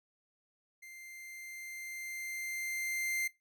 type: tone with level ramp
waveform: 45% pulse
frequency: 2093 Hz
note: C7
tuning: in tune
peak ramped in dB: -49 to -31 dBFS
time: 0.82-3.28 s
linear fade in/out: 10 ms
effects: noise-tail reverb RT60 0.2 s tail -19 dB re dry